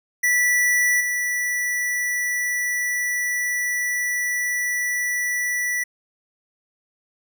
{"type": "tone with level steps", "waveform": "square", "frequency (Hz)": 1961, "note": "B6", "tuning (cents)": -13, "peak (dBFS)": [-17, -22], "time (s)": [0.23, 5.84], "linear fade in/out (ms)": 10, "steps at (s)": 1, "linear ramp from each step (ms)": 10, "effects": []}